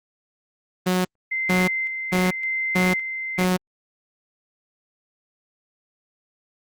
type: tone bursts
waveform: sawtooth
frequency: 183 Hz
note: F#3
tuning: 19 cents flat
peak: -14 dBFS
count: 5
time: 0.86-3.57 s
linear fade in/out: 10 ms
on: 190 ms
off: 440 ms
type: tone with tremolo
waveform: sine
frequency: 2077 Hz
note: C7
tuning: 13 cents flat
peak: -22 dBFS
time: 1.31-3.45 s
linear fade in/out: 10 ms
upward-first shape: square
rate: 0.89 Hz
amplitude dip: 40%
effects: Opus 24 kbps